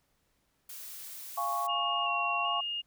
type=noise; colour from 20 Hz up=blue; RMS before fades=-44 dBFS; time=0.69-1.67 s; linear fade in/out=5 ms
type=chord; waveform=sine; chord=Db major; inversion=first; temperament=equal; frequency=698.5 / 830.6 / 1108.7 Hz; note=F5 / Ab5 / Db6; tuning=0 / 0 / 0 cents; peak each=-35 / -37 / -31 dBFS; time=1.37-2.61 s; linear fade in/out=10 ms
type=tone with vibrato; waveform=sine; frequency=2794 Hz; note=F7; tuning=in tune; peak=-32 dBFS; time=1.68-2.82 s; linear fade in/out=20 ms; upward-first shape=square; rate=1.3 Hz; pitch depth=28 cents each way
effects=pink hiss -74 dBFS RMS until 2.86 s